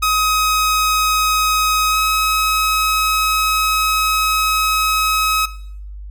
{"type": "tone with pitch glide", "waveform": "sawtooth", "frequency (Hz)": [1265, 1276], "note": ["D#6", "D#6"], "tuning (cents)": [28, 43], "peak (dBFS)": -10, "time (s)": [0.02, 5.46], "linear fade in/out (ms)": 10, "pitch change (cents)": 15, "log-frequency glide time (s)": [1.9, 1.97], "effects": ["noise-tail reverb RT60 0.6 s tail -17 dB re dry", "added 50 Hz sine -29 dBFS peak until 6.1 s"]}